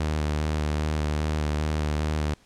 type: tone with vibrato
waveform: sawtooth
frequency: 76 Hz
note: D#2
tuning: 40 cents flat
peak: -20 dBFS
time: 0-2.34 s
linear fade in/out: 5 ms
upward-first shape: square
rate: 2.5 Hz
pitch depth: 18 cents each way
effects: pink hiss -58 dBFS RMS until 2.45 s + low-pass 8000 Hz 12 dB/octave